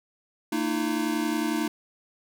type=tone cluster; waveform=square; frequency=228.1 / 305.9 / 336.9 Hz; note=A#3 / D#4 / E4; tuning=-37 / -29 / +38 cents; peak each=-31 / -28 / -32 dBFS; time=0.52-1.68 s; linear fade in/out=5 ms; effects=none